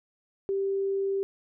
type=tone; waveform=sine; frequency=391.7 Hz; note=G4; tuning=1 cent flat; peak=-25 dBFS; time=0.49-1.23 s; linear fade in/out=0 ms; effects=none